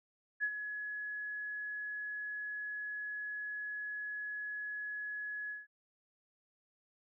sine tone with ADSR envelope, 1690 Hz, G#6, 30 cents sharp, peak -29 dBFS, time 0.4-5.67 s, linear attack 35 ms, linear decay 64 ms, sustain -9 dB, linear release 170 ms, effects none

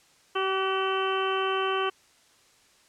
harmonic tone with a mistuned harmonic, 383.4 Hz, G4, 38 cents flat, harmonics 1 / 2 / 3 / 4 / 5 / 6 / 7 / 8, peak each -28 / -34 / -29 / -35 / -43 / -45 / -36 / -35 dBFS, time 0.35-1.9 s, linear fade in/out 10 ms, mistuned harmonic 4, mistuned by -25 cents, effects white hiss -60 dBFS RMS until 2.88 s + low-pass 8000 Hz 12 dB/octave

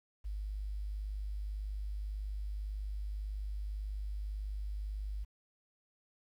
sine tone with quantisation, 50.9 Hz, G#1, 34 cents flat, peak -36 dBFS, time 0.24-5.25 s, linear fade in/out 20 ms, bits 11, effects none

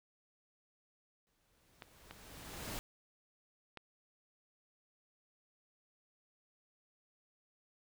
pink noise with exponential growth, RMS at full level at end -41 dBFS, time 1.27-2.79 s, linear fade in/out 0 ms, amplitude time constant 330 ms
clicks, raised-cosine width 0.3 ms, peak -31 dBFS, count 3, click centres 1.822 / 2.11 / 3.773 s
effects none

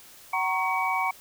sine tone cluster, 756 / 935 / 1098 / 2266 Hz, F#5 / A#5 / C#6 / C#7, +37 / +5 / -17 / +37 cents, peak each -29 dBFS, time 0.33-1.11 s, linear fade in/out 5 ms, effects white hiss -50 dBFS RMS until 1.2 s

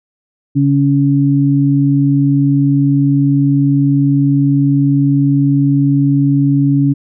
sine tone pair together, 140 / 280 Hz, C#3 / C#4, +18 / +18 cents, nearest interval octave, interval 1200 cents, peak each -11 dBFS, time 0.55-6.94 s, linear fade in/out 20 ms, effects none

